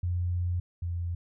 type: tone pair in turn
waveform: sine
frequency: 88.4 / 86.43 Hz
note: F2 / F2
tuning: +22 / -17 cents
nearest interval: unison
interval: 39 cents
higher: first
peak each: -26 / -29 dBFS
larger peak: first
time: 0.03-0.6 / 0.82-1.15 s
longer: first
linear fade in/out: 5 ms
effects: none